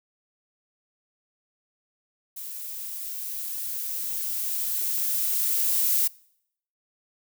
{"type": "noise with level ramp", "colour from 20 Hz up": "violet", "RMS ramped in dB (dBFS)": [-37, -22], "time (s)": [2.36, 6.08], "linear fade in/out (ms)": 10, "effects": ["noise-tail reverb RT60 0.7 s tail -24 dB re dry"]}